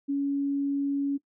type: tone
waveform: sine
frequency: 280.3 Hz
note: C#4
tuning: 19 cents sharp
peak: -24 dBFS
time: 0.08-1.18 s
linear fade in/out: 20 ms
effects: noise-tail reverb RT60 0.1 s tail -19 dB re dry